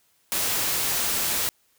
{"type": "noise", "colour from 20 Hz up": "white", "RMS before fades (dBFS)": -25, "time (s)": [0.32, 1.49], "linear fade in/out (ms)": 0, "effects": ["white hiss -65 dBFS RMS until 1.78 s"]}